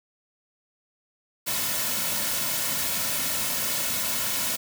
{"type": "noise with comb filter", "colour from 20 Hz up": "white", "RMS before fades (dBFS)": -27, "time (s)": [1.46, 4.57], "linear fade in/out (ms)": 20, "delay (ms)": 2.5, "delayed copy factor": -0.55, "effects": []}